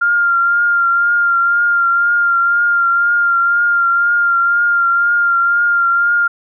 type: tone with vibrato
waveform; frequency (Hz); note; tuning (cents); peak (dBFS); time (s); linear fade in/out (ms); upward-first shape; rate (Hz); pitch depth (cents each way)
sine; 1396.9; F6; 0; -10; 0.01-6.28; 10; triangle; 2; 28
effects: none